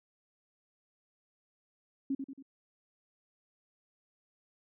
sine tone with echo, 271.7 Hz, C#4, 35 cents flat, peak -29 dBFS, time 2.1-2.15 s, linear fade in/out 5 ms, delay 92 ms, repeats 3, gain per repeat -6 dB, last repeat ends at 2.426 s, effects none

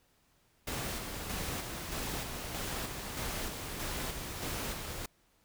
pink noise with tremolo, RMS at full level -37 dBFS, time 0.67-5.06 s, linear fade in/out 5 ms, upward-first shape square, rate 1.6 Hz, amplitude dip 35%, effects pink hiss -70 dBFS RMS until 5.44 s

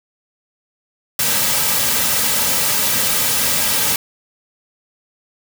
white noise with comb filter, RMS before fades -17 dBFS, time 1.19-3.96 s, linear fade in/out 2 ms, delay 2.8 ms, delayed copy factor -0.6, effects none

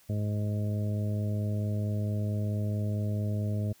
harmonic tone, 104.5 Hz, G#2, 11 cents sharp, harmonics 1 / 2 / 3 / 4 / 5 / 6, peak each -28 / -35 / -44 / -45 / -46 / -43 dBFS, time 0.09-3.73 s, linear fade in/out 10 ms, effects white hiss -61 dBFS RMS until 3.8 s

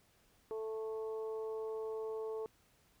harmonic tone, 220 Hz, A3, in tune, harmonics 2 / 3 / 4 / 5, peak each -38 / -54 / -52 / -55 dBFS, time 0.51-2.46 s, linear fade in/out 0 ms, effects pink hiss -70 dBFS RMS until 3 s

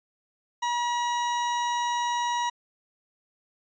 40% pulse tone, 960 Hz, B5, 49 cents flat, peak -24 dBFS, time 0.62-2.5 s, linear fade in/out 10 ms, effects resampled to 16000 Hz

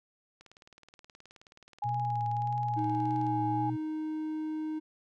click train, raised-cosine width 0.2 ms, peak -36 dBFS, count 55, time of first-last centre 0.41-3.267 s, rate 18.9 Hz
sine tone with pitch glide, 827 to 833.7 Hz, G#5 to G#5, -8 to +6 cents, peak -30 dBFS, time 1.82-3.7 s, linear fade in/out 5 ms, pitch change +14 cents, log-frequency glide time 2.39-2.74 s
sine tone with vibrato, 119.7 Hz, A#2, 46 cents sharp, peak -33 dBFS, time 1.84-3.77 s, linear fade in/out 20 ms, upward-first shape triangle, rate 1.7 Hz, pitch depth 70 cents each way
triangle tone, 311.1 Hz, D#4, in tune, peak -30 dBFS, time 2.76-4.8 s, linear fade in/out 20 ms
effects none

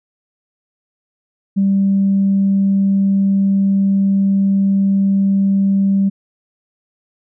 sine tone, 196 Hz, G3, in tune, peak -10 dBFS, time 1.56-6.1 s, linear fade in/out 20 ms, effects tanh soft clip ceiling -6 dBFS

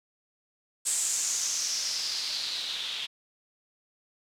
blue noise with low-pass filter sweep, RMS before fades -31 dBFS, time 0.85-3.07 s, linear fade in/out 20 ms, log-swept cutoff 8100 to 3300 Hz, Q 4.5, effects none

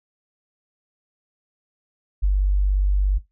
sine tone, 48.58 Hz, G1, 15 cents flat, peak -15 dBFS, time 2.22-3.19 s, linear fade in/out 20 ms, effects noise-tail reverb RT60 0.2 s tail -19 dB re dry

